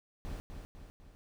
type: noise with echo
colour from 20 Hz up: brown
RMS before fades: -40 dBFS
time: 0.25-0.4 s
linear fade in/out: 0 ms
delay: 250 ms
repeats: 3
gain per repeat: -5 dB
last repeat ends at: 1.15 s
effects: none